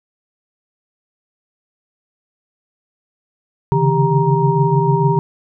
sine tone cluster, 136.9 / 143.6 / 161.5 / 395.8 / 938 Hz, C#3 / D3 / E3 / G4 / A#5, -21 / -39 / -35 / +17 / +11 cents, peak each -18 dBFS, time 3.72-5.19 s, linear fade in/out 0 ms, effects none

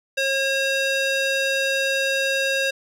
square tone with band-pass filter, 541 Hz, C#5, 42 cents flat, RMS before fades -22 dBFS, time 0.17-2.71 s, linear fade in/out 10 ms, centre 2900 Hz, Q 0.76, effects none

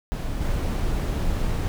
brown noise with level steps, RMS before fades -27 / -24 dBFS, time 0.12-1.68 s, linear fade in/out 0 ms, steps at 0.4 s, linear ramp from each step 20 ms, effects none

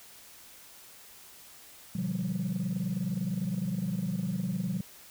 sine chord, G dominant seventh, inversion first, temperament just, 122.5 / 147 / 176.4 / 196 Hz, B2 / D3 / F3 / G3, -14 / +2 / +18 / 0 cents, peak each -37 / -37 / -31 / -32 dBFS, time 1.95-4.81 s, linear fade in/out 5 ms, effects tanh soft clip ceiling -24 dBFS + white hiss -52 dBFS RMS until 5.1 s

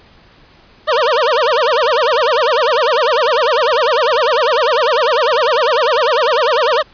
25% pulse tone with vibrato, 540 Hz, C#5, 45 cents flat, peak -7 dBFS, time 0.87-6.83 s, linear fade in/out 20 ms, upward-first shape sine, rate 10 Hz, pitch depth 280 cents each way, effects pink hiss -46 dBFS RMS until 6.93 s + resampled to 11025 Hz

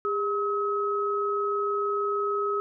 sine tone pair together, 405.9 / 1279.4 Hz, G#4 / D#6, -40 / +48 cents, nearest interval octave + minor sixth, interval 1988 cents, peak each -27 dBFS, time 0.05-2.6 s, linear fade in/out 0 ms, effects none

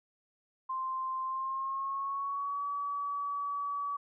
sine tone with pitch glide, 1046.5 to 1141.2 Hz, C6 to C#6, 0 to +50 cents, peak -32 dBFS, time 0.69-3.97 s, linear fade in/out 10 ms, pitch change +150 cents, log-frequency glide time 1.23-2.65 s, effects none

